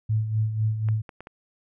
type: tone with tremolo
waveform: sine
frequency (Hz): 109.1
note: A2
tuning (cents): -14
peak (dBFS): -19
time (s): 0.09-1.02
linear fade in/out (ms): 10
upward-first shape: sine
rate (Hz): 4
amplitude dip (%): 60
type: clicks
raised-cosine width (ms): 0.5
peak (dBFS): -25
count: 4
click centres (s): 0.887 / 1.092 / 1.206 / 1.271
effects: none

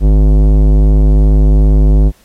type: tone with tanh clipping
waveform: sine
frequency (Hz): 51.3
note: G#1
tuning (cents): -21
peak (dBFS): -6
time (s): 0-2.12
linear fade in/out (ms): 50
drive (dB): 17
effects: pink hiss -48 dBFS RMS until 2.24 s + MP3 64 kbps

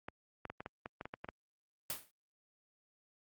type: clicks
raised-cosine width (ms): 0.5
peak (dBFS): -27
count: 11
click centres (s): 0.085 / 0.453 / 0.5 / 0.605 / 0.661 / 0.859 / 1.011 / 1.055 / 1.139 / 1.245 / 1.288
type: noise with exponential decay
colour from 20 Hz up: white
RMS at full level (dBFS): -35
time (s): 1.9-2.11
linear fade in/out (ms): 1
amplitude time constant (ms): 44
effects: high-pass 60 Hz 12 dB/octave + Opus 48 kbps

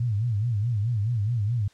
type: tone with vibrato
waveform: sine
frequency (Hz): 111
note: A2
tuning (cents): +16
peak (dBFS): -22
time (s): 0-1.68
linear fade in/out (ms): 5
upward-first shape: sine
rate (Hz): 4.7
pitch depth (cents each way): 180
effects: white hiss -59 dBFS RMS until 1.73 s + low-pass 6000 Hz 12 dB/octave

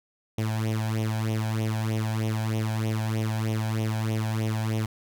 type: tone with flanger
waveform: sawtooth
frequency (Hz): 110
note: A2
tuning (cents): 0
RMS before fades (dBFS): -27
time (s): 0.38-4.86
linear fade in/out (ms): 5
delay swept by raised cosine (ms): 0.32 to 1.28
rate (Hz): 3.2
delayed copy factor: +0.75
effects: none

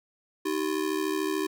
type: ring-modulated tone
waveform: square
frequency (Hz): 349.2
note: F4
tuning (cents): 0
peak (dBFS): -24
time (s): 0.45-1.47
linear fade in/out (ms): 10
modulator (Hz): 36.8
effects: none

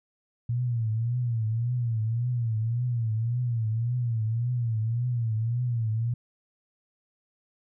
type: tone with vibrato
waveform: sine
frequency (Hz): 116.54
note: A#2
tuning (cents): 0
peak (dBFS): -24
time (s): 0.49-6.14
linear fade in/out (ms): 5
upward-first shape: triangle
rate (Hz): 1.8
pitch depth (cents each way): 130
effects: none

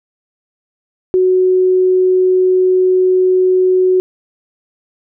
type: tone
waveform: sine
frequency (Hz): 370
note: F#4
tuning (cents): 0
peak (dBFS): -8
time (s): 1.14-4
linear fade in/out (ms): 0
effects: none

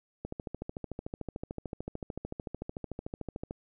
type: click train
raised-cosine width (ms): 2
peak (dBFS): -23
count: 45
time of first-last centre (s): 0.25-3.509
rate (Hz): 13.5
effects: none

